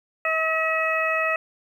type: harmonic tone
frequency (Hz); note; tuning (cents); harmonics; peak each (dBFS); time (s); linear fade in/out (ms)
641; E5; -49; 1 / 2 / 3 / 4; -26 / -26 / -26 / -26; 0.25-1.36; 2
effects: 9-bit